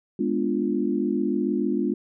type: chord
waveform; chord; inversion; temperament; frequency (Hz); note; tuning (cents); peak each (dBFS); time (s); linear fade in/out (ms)
sine; G# diminished seventh; none; equal; 207.7 / 246.9 / 293.7 / 349.2; G#3 / B3 / D4 / F4; 0 / 0 / 0 / 0; -27; 0.19-1.94; 5
effects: none